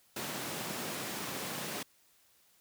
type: high-pass noise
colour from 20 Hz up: pink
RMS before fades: -39 dBFS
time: 0.16-1.83 s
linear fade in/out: 5 ms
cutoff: 140 Hz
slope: 24 dB/octave
effects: white hiss -67 dBFS RMS until 2.6 s